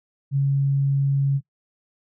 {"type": "tone", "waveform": "sine", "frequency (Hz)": 138.59, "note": "C#3", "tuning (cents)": 0, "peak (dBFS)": -17, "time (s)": [0.31, 1.41], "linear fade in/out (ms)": 50, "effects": ["noise-tail reverb RT60 0.1 s tail -21 dB re dry"]}